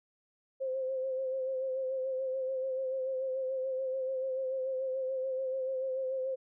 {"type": "tone with vibrato", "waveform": "sine", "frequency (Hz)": 524, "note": "C5", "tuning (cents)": 2, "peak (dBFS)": -31, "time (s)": [0.6, 6.36], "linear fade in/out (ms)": 20, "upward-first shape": "sine", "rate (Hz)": 6.9, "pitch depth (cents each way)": 34, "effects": []}